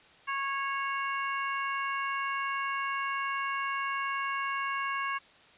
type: harmonic tone with a mistuned harmonic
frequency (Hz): 550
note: C#5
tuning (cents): -14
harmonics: 2 / 3 / 4 / 5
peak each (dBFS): -32 / -36 / -38 / -40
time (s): 0.27-5.19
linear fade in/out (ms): 20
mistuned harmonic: 5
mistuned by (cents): +18
effects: white hiss -57 dBFS RMS until 5.57 s + resampled to 8000 Hz